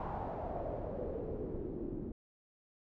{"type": "noise with low-pass filter sweep", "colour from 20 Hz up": "pink", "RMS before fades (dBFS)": -40, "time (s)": [0, 2.12], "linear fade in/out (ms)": 2, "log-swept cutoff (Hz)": [900, 300], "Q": 3.7, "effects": []}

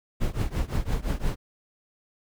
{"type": "noise with tremolo", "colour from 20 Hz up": "brown", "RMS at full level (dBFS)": -23, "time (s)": [0.2, 1.36], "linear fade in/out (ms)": 20, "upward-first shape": "triangle", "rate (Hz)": 5.8, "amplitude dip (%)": 95, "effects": []}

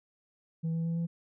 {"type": "tone with pitch steps", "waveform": "sine", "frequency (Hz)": [163.1, 164.8, 166.53, 168.27], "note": ["E3", "E3", "E3", "E3"], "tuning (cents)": [-18, 0, 18, 36], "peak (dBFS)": -26, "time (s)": [0.63, 1.07], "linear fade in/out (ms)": 20, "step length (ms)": 110, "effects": ["tanh soft clip ceiling -28 dBFS"]}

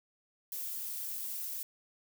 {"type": "noise with flanger", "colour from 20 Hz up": "violet", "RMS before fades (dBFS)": -39, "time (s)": [0.52, 1.63], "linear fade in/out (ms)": 2, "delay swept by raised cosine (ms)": [0.75, 4.05], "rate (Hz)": 3.9, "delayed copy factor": -0.75, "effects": []}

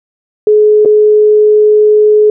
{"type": "tone with dropouts", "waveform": "sine", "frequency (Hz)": 424, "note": "G#4", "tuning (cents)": 36, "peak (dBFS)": -3, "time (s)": [0.47, 2.3], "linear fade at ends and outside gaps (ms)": 2, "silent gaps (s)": [0.85, 0.857], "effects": []}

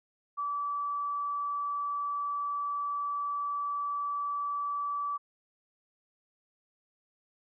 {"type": "tone", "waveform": "sine", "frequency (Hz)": 1154, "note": "D6", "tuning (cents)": -31, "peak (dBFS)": -30, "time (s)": [0.37, 5.18], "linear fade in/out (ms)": 20, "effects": []}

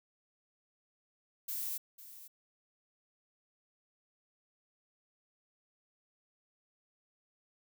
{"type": "noise with echo", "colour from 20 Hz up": "violet", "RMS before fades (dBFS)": -38, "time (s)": [1.48, 1.78], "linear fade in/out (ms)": 10, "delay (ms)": 500, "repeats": 1, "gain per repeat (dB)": -14, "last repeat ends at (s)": 2.28, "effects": []}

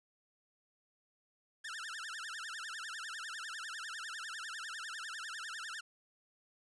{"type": "tone with vibrato", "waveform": "sawtooth", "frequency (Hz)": 1549, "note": "G6", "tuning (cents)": -21, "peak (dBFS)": -38, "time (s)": [1.64, 5.81], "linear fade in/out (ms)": 10, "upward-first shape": "sine", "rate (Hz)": 10, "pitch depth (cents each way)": 300, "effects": ["resampled to 22050 Hz", "11-bit"]}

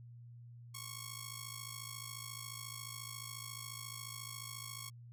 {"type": "ring-modulated tone", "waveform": "5% pulse", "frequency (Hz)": 1100, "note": "C#6", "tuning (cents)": -14, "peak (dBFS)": -30, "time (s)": [0.74, 4.9], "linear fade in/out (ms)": 10, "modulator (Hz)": 27.1, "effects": ["added 119 Hz sine -51 dBFS peak until 5.12 s"]}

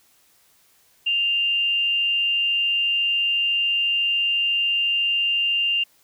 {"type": "tone with amplitude modulation", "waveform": "sine", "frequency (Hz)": 2794, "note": "F7", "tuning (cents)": 0, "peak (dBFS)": -17, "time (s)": [1.06, 5.84], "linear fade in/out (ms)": 10, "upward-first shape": "sine", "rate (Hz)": 242, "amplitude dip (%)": 30, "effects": ["white hiss -59 dBFS RMS until 6.03 s"]}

